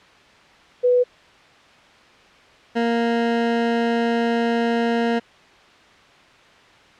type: tone pair in turn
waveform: sine / 20% pulse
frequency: 493.9 / 233.1 Hz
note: B4 / A#3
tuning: 0 / 0 cents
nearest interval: octave + minor second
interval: 1300 cents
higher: first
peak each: -13 dBFS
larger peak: neither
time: 0.83-1.04 / 2.75-5.2 s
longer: second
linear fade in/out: 20 ms
effects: white hiss -49 dBFS RMS until 6.99 s + low-pass 3000 Hz 12 dB/octave

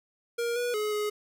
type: tone with pitch steps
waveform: square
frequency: 470.7 / 485 / 423.6 / 419.8 Hz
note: A#4 / B4 / G#4 / G#4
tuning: +17 / -31 / +34 / +19 cents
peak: -28 dBFS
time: 0.38-1.1 s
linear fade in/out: 10 ms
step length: 180 ms
effects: none

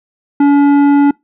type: tone with tanh clipping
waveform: sine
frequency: 284.9 Hz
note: C#4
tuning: 48 cents sharp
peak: -7 dBFS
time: 0.4-1.11 s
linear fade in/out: 5 ms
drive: 11 dB
effects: noise-tail reverb RT60 0.2 s tail -25 dB re dry

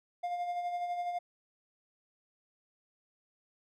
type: tone with tremolo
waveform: triangle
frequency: 705 Hz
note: F5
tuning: 16 cents sharp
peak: -29 dBFS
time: 0.23-1.19 s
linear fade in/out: 10 ms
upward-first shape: sine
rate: 12 Hz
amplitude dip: 45%
effects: none

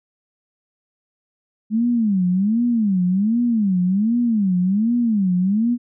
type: tone with vibrato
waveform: sine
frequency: 208 Hz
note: G#3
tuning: 3 cents sharp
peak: -15 dBFS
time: 1.7-5.78 s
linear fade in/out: 50 ms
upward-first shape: sine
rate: 1.3 Hz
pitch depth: 260 cents each way
effects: none

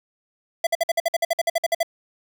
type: tone bursts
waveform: square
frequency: 670 Hz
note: E5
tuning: 28 cents sharp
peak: -18 dBFS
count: 15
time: 0.64-1.831 s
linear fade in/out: 5 ms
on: 29 ms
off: 54 ms
effects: 9-bit

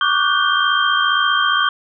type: tone cluster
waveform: sine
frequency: 1130 / 1185 / 1463 / 1545 / 3171 Hz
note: C#6 / D6 / F#6 / G6 / G7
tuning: +33 / +15 / -20 / -26 / +19 cents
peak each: -20 dBFS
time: 0.01-1.69 s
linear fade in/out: 2 ms
effects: none

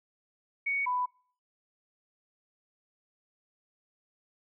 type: tone pair in turn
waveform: sine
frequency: 2232 / 994.2 Hz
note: C#7 / B5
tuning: +11 / +11 cents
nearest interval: octave + major second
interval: 1400 cents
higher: first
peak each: -27 dBFS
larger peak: neither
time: 0.66-0.86 / 0.86-1.06 s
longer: neither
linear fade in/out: 10 ms
effects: noise-tail reverb RT60 0.5 s tail -26 dB re dry

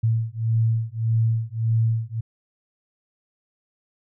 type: beating tone pair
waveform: sine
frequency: 112.3 / 114 Hz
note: A2 / A#2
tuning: +36 / -38 cents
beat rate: 1.7 Hz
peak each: -22 dBFS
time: 0.03-2.21 s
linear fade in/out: 10 ms
effects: none

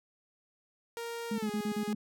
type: tone with pitch glide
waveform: sawtooth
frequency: 466.2 to 415.3 Hz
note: A#4 to G#4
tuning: 0 to 0 cents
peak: -33 dBFS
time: 0.97-1.93 s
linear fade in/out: 0 ms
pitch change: -200 cents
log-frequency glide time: 1.34-1.49 s
type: tone bursts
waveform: sine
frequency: 213.1 Hz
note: G#3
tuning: 45 cents sharp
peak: -30 dBFS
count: 6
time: 1.31-1.949 s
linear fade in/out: 5 ms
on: 74 ms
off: 39 ms
effects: none

